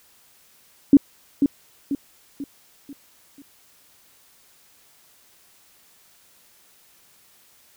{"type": "tone with echo", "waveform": "sine", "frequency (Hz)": 280.4, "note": "C#4", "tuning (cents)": 20, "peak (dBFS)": -6, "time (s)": [0.93, 0.97], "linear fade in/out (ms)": 2, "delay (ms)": 490, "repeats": 5, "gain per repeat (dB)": -7, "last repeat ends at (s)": 3.42, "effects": ["white hiss -56 dBFS RMS until 7.76 s"]}